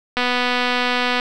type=click train; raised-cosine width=0.3 ms; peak=-4 dBFS; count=255; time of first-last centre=0.17-1.198 s; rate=247 Hz; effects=none